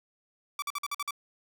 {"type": "tone bursts", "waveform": "sawtooth", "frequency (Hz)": 1156, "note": "D6", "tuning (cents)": -28, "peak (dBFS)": -27, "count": 7, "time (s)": [0.59, 1.108], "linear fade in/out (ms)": 2, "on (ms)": 32, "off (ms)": 49, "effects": []}